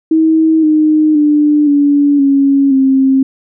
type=tone with pitch steps; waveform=sine; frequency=319.4 / 308.2 / 297.3 / 286.9 / 276.8 / 267 Hz; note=D#4 / D#4 / D4 / D4 / C#4 / C4; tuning=+45 / -16 / +21 / -40 / -2 / +35 cents; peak=-6 dBFS; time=0.11-3.23 s; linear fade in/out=5 ms; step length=520 ms; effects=none